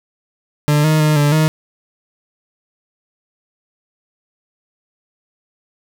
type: tone with pitch steps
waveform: 40% pulse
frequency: 148.3 / 155.6 / 152.8 / 146 / 156.2 Hz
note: D3 / D#3 / D#3 / D3 / D#3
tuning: +17 / 0 / -31 / -10 / +7 cents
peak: -10 dBFS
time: 0.68-1.48 s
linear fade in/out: 0 ms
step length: 160 ms
effects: none